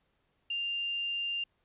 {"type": "tone", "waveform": "sine", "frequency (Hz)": 2794, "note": "F7", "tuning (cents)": 0, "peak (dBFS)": -31, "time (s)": [0.5, 1.44], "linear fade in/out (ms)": 5, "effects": ["pink hiss -75 dBFS RMS until 1.64 s", "resampled to 8000 Hz"]}